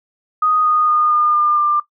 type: tone with pitch steps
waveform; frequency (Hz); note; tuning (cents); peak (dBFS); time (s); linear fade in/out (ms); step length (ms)
sine; 1244.5 / 1233.8 / 1223.1 / 1212.6 / 1202.1 / 1191.7; D#6 / D#6 / D#6 / D#6 / D6 / D6; 0 / -15 / -30 / -45 / +40 / +25; -12; 0.42-1.8; 5; 230
effects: noise-tail reverb RT60 0.1 s tail -17 dB re dry